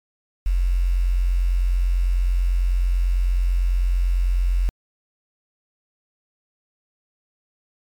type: tone with quantisation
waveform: sine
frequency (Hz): 44.53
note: F1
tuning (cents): +34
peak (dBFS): -16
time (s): 0.46-4.69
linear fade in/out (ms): 0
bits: 7
effects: MP3 96 kbps